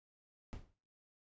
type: noise with exponential decay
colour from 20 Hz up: brown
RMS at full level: -41 dBFS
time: 0.53-0.74 s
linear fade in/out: 0 ms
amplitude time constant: 45 ms
effects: noise-tail reverb RT60 0.4 s tail -17 dB re dry + resampled to 16000 Hz